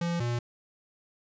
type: tone pair in turn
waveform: square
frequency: 171.2 / 119.69 Hz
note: F3 / A#2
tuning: -34 / +46 cents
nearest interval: tritone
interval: 620 cents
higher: first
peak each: -28 dBFS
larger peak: neither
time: 0.01-0.2 / 0.2-0.39 s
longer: neither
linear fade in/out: 5 ms
effects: resampled to 16000 Hz